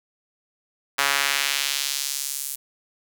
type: tone with high-pass filter sweep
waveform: sawtooth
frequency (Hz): 140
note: C#3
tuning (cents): +18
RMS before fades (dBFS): -25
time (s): 0.98-2.56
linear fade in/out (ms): 10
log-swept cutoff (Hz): 1300 to 9500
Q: 1
effects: none

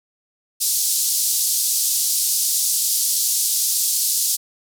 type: band-pass noise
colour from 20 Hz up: white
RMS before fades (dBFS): -20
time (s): 0.6-4.37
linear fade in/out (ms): 20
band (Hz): 4500 to 13000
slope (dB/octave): 24
effects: none

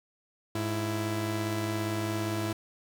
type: tone pair together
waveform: sawtooth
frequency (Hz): 104.9 / 332.1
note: G#2 / E4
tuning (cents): +18 / +13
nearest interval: octave + minor sixth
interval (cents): 1995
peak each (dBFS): -28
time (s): 0.55-2.53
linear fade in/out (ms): 5
effects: none

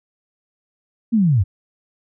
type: linear sweep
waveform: sine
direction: down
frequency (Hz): 240 to 83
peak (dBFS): -12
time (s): 1.12-1.44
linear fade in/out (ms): 20
effects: none

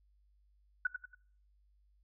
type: tone with echo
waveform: sine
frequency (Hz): 1484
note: F#6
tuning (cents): +5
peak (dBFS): -27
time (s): 0.85-0.87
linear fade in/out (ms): 5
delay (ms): 93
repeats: 3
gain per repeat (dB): -8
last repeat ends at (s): 1.149
effects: noise-tail reverb RT60 0.5 s tail -20 dB re dry + added 50 Hz sine -66 dBFS peak until 2.03 s

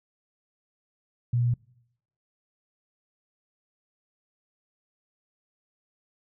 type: tone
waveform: sine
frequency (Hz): 120.5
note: B2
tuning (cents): -42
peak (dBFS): -21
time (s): 1.33-1.54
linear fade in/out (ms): 5
effects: noise-tail reverb RT60 0.8 s tail -24 dB re dry

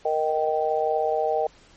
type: harmonic tone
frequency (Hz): 155.56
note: D#3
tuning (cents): 0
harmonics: 3 / 4 / 5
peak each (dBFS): -25 / -25 / -25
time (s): 0.05-1.47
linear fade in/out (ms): 5
effects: pink hiss -54 dBFS RMS until 1.76 s + MP3 32 kbps

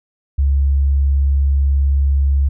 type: tone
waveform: sine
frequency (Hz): 69.3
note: C#2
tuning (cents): 0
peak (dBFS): -11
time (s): 0.38-2.49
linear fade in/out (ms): 10
effects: none

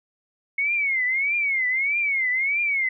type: tone with vibrato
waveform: sine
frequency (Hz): 2182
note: C#7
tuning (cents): -28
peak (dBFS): -20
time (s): 0.58-2.89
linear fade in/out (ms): 5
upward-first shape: triangle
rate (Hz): 1.6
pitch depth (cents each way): 180
effects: none

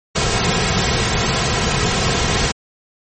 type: noise with comb filter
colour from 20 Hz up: pink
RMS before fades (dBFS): -17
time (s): 0.15-2.52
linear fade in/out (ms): 10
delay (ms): 3.4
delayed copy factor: -0.55
effects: MP3 32 kbps

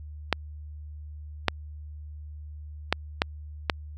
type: clicks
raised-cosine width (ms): 0.3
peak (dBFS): -4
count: 5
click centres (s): 0.327 / 1.483 / 2.926 / 3.219 / 3.698
effects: added 75 Hz sine -38 dBFS peak until 3.97 s

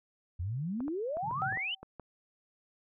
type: exponential sweep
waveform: sine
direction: up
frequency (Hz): 80.8 to 3136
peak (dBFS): -32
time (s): 0.39-1.75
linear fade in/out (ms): 10
type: clicks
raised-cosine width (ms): 1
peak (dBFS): -30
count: 8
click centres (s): 0.805 / 0.881 / 1.17 / 1.311 / 1.525 / 1.573 / 1.83 / 1.997
type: band-pass noise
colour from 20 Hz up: white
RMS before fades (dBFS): -43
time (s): 1.22-1.57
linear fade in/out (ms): 20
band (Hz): 110 to 170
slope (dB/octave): 48
type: tone with exponential decay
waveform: sine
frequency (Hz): 767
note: G5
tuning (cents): -38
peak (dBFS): -29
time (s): 1.42-1.83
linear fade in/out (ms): 0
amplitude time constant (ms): 89
effects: none

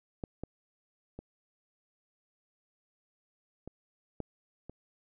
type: clicks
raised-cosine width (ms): 2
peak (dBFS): -23 / -24 / -29 / -29 / -22 / -30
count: 6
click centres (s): 0.238 / 0.436 / 1.19 / 3.676 / 4.203 / 4.696
effects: none

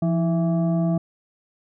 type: tone with frequency modulation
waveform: sine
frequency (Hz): 170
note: F3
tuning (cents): -46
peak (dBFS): -18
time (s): 0.02-0.98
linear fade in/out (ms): 5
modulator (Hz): 494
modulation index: 0.69
effects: none

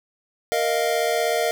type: chord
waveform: square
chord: Bb suspended fourth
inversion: none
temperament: equal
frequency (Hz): 466.2 / 622.3 / 698.5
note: Bb4 / Eb5 / F5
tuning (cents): 0 / 0 / 0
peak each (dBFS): -25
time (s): 0.52-1.51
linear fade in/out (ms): 0
effects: none

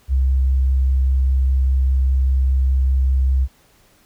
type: tone with vibrato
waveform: sine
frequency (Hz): 65.8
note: C2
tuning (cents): +10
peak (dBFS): -13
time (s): 0.08-3.48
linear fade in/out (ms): 50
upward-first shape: sine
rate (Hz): 5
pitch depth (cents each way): 8
effects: pink hiss -55 dBFS RMS until 4.05 s

